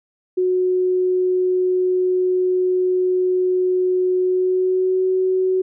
sine tone with pitch glide, 367 to 373.4 Hz, F#4 to F#4, -14 to +16 cents, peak -15 dBFS, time 0.37-5.62 s, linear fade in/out 10 ms, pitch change +30 cents, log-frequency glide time 4.19-5.04 s, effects none

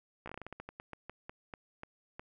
slowing click train, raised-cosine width 0.5 ms, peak -28 dBFS, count 18, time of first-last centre 0.26-2.195 s, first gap 15 ms, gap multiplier 1.22, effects none

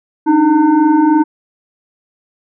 sine tone with frequency modulation, 311.1 Hz, D#4, in tune, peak -7 dBFS, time 0.26-1.24 s, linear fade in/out 20 ms, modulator 599 Hz, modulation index 0.86, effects none

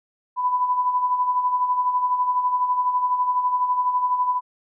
sine tone with tremolo, 996 Hz, B5, 14 cents sharp, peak -16 dBFS, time 0.36-4.41 s, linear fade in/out 50 ms, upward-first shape sine, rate 12 Hz, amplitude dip 55%, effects none

